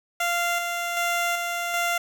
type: tone with tremolo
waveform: 15% pulse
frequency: 693 Hz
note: F5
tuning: 14 cents flat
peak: -16 dBFS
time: 0.2-1.98 s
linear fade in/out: 5 ms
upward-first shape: square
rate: 1.3 Hz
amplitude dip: 35%
effects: 8-bit